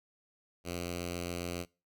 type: tone with notch filter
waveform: 5% pulse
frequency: 87.31 Hz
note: F2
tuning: in tune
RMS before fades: -38 dBFS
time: 0.64-1.66 s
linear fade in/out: 50 ms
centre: 920 Hz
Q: 1
effects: noise-tail reverb RT60 0.3 s tail -23 dB re dry